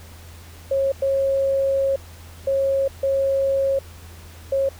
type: tone bursts at uneven times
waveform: sine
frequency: 544 Hz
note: C#5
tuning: 33 cents flat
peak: -17 dBFS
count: 5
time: 0.71-0.92 / 1.02-1.96 / 2.47-2.88 / 3.03-3.79 / 4.52-4.69 s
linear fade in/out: 5 ms
effects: added 83 Hz sine -40 dBFS peak until 4.79 s + pink hiss -46 dBFS RMS until 4.79 s